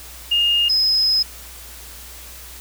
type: tone pair in turn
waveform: sine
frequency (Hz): 2835 / 5089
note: F7 / D#8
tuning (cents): +25 / +38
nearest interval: minor seventh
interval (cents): 1013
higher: second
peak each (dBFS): -14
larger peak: neither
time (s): 0.31-0.69 / 0.69-1.23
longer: second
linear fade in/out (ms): 10
effects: added 60 Hz sine -41 dBFS peak until 2.6 s + white hiss -39 dBFS RMS until 2.6 s